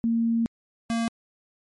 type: tone pair in turn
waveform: sine / square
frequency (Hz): 230 / 230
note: A#3 / A#3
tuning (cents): -23 / -23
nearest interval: unison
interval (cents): 0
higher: neither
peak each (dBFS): -20 / -24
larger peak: first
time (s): 0.04-0.46 / 0.9-1.08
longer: first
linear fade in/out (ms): 0
effects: MP3 48 kbps